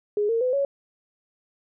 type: tone with pitch steps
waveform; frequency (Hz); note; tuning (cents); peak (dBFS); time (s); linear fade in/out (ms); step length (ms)
sine; 415.3 / 458.2 / 505.4 / 557.6; G#4 / A#4 / B4 / C#5; 0 / -30 / +40 / +10; -20; 0.17-0.65; 2; 120
effects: none